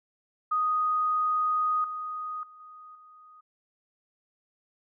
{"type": "tone with level steps", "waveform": "sine", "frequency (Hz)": 1244.5, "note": "D#6", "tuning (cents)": 0, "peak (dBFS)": [-23, -32, -48, -45, -50], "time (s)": [0.51, 3.41], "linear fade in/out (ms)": 10, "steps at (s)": [1.84, 2.43, 2.6, 2.95], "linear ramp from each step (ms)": 2, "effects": []}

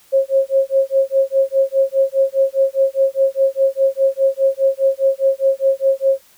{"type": "tone with tremolo", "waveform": "sine", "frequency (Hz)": 540, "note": "C#5", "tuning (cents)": -45, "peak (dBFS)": -9, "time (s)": [0.12, 6.21], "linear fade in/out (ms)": 20, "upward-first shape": "sine", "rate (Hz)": 4.9, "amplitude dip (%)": 100, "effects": ["white hiss -51 dBFS RMS until 6.37 s"]}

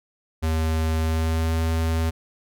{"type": "tone with pitch glide", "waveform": "square", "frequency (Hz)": [79.9, 81.34], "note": ["D#2", "E2"], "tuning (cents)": [47, -23], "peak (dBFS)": -21, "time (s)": [0.42, 2.11], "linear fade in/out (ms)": 20, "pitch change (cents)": 30, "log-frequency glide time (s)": [0.98, 1.55], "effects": []}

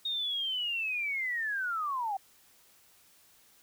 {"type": "linear sweep", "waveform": "sine", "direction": "down", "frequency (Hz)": [3729, 753], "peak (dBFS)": -30, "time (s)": [0.05, 2.17], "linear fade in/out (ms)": 5, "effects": ["white hiss -62 dBFS RMS until 3.62 s"]}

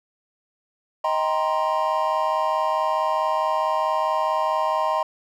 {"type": "chord", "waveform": "triangle", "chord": "C minor seventh", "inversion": "first", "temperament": "just", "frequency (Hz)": [627.9, 784.9, 941.9, 1046.5], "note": ["Eb5", "G5", "Bb5", "C6"], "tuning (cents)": [16, 2, 18, 0], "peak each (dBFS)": [-23, -26, -23, -23], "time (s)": [1.04, 5.03], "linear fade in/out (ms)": 5, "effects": []}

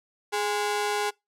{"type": "ring-modulated tone", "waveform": "sawtooth", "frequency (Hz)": 619, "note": "D#5", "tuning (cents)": -9, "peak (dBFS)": -18, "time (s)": [0.32, 1.11], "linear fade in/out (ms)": 20, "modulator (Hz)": 202, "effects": ["noise-tail reverb RT60 0.2 s tail -25 dB re dry", "low-pass 11000 Hz 12 dB/octave"]}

